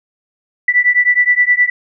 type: beating tone pair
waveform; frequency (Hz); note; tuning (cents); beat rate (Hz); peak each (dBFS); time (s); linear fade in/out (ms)
sine; 1965 / 1974.6; B6 / B6; -9 / -1; 9.6; -12; 0.68-1.7; 5
effects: none